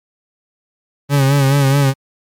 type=tone with vibrato; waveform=40% pulse; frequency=138.59 Hz; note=C#3; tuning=in tune; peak=-9 dBFS; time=1.09-1.94 s; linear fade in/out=50 ms; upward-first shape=sine; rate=4.7 Hz; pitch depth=58 cents each way; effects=MP3 96 kbps